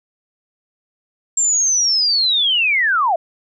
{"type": "linear sweep", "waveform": "sine", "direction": "down", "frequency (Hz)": [7459, 623], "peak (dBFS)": -13, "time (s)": [1.37, 3.16], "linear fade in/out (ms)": 5, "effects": []}